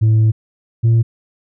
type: tone pair in turn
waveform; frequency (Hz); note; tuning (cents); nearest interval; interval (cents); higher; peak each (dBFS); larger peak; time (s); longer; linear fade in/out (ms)
sine; 110 / 114.73; A2 / A#2; 0 / -27; minor second; 73; second; -6; neither; 0.01-0.32 / 0.83-1.03; first; 20
effects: tanh soft clip ceiling -8 dBFS